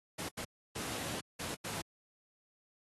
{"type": "noise bursts at uneven times", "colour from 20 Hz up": "pink", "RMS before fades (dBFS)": -40, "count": 5, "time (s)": [[0.18, 0.29], [0.37, 0.45], [0.75, 1.21], [1.39, 1.55], [1.64, 1.82]], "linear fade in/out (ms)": 10, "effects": ["high-pass 100 Hz 12 dB/octave", "AAC 32 kbps"]}